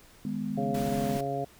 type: chord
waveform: sine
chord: G# minor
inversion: second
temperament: just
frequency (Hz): 155.74 / 207.7 / 249.2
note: D#3 / G#3 / B3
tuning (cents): +2 / 0 / +16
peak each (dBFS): -38 / -32 / -34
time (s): 0.25-1.17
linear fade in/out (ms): 2
type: harmonic tone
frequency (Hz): 138.59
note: C#3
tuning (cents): 0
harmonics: 1 / 2 / 3 / 4 / 5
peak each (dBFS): -36 / -38 / -35 / -37 / -32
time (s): 0.57-1.45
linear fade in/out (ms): 10
type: noise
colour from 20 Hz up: pink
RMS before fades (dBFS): -40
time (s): 0.74-1.21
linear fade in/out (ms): 5
effects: pink hiss -56 dBFS RMS until 1.59 s